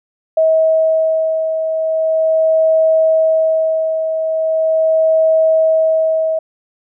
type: beating tone pair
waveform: sine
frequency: 640 / 640.4 Hz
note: D#5 / D#5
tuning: +49 / +50 cents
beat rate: 0.4 Hz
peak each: -11 / -20 dBFS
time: 0.37-6.39 s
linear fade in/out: 5 ms
effects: none